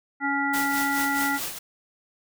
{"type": "harmonic tone", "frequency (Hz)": 280, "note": "C#4", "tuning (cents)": 18, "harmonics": [1, 3, 5, 7], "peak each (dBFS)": [-28, -28, -28, -28], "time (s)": [0.2, 1.4], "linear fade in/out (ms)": 50}
{"type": "noise with tremolo", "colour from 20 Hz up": "white", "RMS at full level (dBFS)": -30, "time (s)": [0.53, 1.59], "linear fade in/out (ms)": 10, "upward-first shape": "sine", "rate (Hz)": 4.7, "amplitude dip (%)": 60}
{"effects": []}